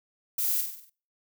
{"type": "noise with echo", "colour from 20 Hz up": "violet", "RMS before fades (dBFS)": -28, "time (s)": [0.38, 0.61], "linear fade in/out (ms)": 5, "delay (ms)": 48, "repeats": 6, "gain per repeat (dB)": -5, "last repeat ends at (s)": 0.898, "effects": ["noise-tail reverb RT60 0.4 s tail -23 dB re dry"]}